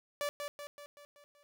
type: tone with echo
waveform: sawtooth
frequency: 580 Hz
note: D5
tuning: 22 cents flat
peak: -29 dBFS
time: 0.21-0.29 s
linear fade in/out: 0 ms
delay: 190 ms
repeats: 6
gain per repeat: -5 dB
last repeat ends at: 1.43 s
effects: none